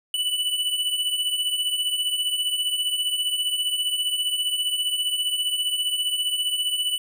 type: beating tone pair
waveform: square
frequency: 2960 / 2975 Hz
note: F#7 / F#7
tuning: 0 / +9 cents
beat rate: 15 Hz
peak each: -30 / -24 dBFS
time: 0.14-6.98 s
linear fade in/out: 2 ms
effects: none